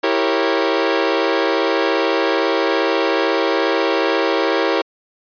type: chord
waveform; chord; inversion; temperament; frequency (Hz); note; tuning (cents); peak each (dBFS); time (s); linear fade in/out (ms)
sawtooth; E diminished seventh; none; equal with one note detuned; 329.6 / 392 / 466.2 / 548.6; E4 / G4 / Bb4 / Db5; 0 / 0 / 0 / -18; -17; 0.03-4.82; 10
effects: resampled to 11025 Hz